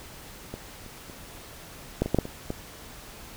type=clicks; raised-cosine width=2 ms; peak=-21 / -30 / -29 / -9 / -16 / -8 / -7 / -21 / -16 dBFS; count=9; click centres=0.54 / 0.863 / 1.098 / 2.02 / 2.06 / 2.146 / 2.187 / 2.254 / 2.504 s; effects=pink hiss -45 dBFS RMS until 3.36 s